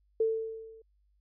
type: tone with level ramp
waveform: sine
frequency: 445.9 Hz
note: A4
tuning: 23 cents sharp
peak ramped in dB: -22 to -51 dBFS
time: 0.2-0.82 s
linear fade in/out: 5 ms
effects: added 50 Hz sine -66 dBFS peak until 1.2 s